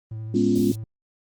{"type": "tone with vibrato", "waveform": "triangle", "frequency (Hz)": 110, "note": "A2", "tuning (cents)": 0, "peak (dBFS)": -28, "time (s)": [0.11, 0.84], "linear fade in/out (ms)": 5, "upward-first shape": "square", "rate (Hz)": 12, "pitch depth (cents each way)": 14}
{"type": "high-pass noise", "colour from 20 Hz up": "pink", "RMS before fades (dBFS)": -41, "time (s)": [0.34, 0.76], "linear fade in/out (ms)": 20, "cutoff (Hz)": 3500, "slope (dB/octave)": 24}
{"type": "chord", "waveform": "sine", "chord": "C# dominant seventh", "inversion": "second", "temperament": "equal", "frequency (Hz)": [207.7, 246.9, 277.2, 349.2], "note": ["G#3", "B3", "C#4", "E#4"], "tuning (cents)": [0, 0, 0, 0], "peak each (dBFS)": -23, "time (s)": [0.34, 0.72], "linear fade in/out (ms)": 5}
{"effects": ["Opus 24 kbps"]}